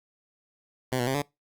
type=tone with pitch steps; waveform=10% pulse; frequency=128.6 / 121.5 / 133.1 / 144.2 Hz; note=C3 / B2 / C3 / D3; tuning=-30 / -28 / +30 / -31 cents; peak=-17 dBFS; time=0.92-1.22 s; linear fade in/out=5 ms; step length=75 ms; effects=noise-tail reverb RT60 0.2 s tail -23 dB re dry + Opus 48 kbps